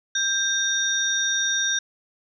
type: tone cluster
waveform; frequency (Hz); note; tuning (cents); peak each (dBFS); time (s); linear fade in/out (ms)
sine; 1583 / 3677 / 5750; G6 / A#7 / F8; +17 / -24 / +50; -25; 0.15-1.79; 5
effects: none